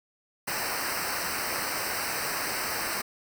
pink noise with comb filter, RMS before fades -31 dBFS, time 0.47-3.02 s, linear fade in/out 10 ms, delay 0.29 ms, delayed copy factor -0.95, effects none

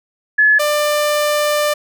sine / sawtooth tone pair in turn, 1710 / 594.4 Hz, A6 / D5, -50 / +21 cents, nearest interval octave + tritone, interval 1829 cents, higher first, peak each -8 / -10 dBFS, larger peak first, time 0.38-0.59 / 0.59-1.74 s, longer second, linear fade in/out 10 ms, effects none

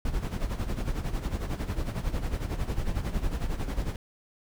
brown noise with tremolo, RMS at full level -27 dBFS, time 0.05-3.96 s, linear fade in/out 2 ms, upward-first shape sine, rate 11 Hz, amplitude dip 70%, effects none

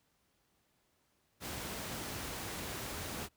pink noise, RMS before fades -41 dBFS, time 1.4-3.29 s, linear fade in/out 50 ms, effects pink hiss -75 dBFS RMS until 3.36 s + high-pass 60 Hz 12 dB/octave

